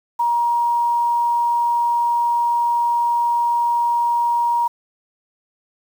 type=tone with quantisation; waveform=sine; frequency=947 Hz; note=A#5; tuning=27 cents sharp; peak=-15 dBFS; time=0.19-4.68 s; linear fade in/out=10 ms; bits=7; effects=none